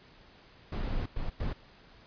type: noise bursts at uneven times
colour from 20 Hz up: brown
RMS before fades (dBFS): -32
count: 3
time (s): 0.72-1.06 / 1.16-1.3 / 1.4-1.53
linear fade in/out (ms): 5
effects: pink hiss -57 dBFS RMS until 2.06 s + resampled to 11025 Hz